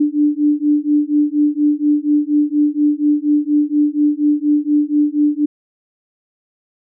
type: beating tone pair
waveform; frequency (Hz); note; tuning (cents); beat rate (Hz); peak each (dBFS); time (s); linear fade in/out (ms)
sine; 293.7 / 297.9; D4 / D4; 0 / +25; 4.2; -15; 0-5.46; 10
effects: none